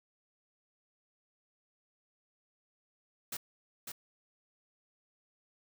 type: noise with echo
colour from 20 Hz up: white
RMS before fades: -39 dBFS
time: 3.32-3.37 s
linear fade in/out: 5 ms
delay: 550 ms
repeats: 1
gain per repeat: -4 dB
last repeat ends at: 3.92 s
effects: none